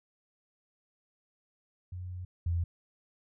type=tone pair in turn; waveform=sine; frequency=90.5 / 85.42 Hz; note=F#2 / F2; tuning=-38 / -38 cents; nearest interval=minor second; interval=100 cents; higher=first; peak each=-37 / -27 dBFS; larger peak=second; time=1.92-2.25 / 2.46-2.64 s; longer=first; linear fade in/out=5 ms; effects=none